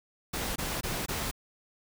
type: noise bursts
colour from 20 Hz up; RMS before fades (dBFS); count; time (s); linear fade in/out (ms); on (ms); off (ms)
pink; -33; 4; 0.33-1.313; 10; 230; 21
effects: none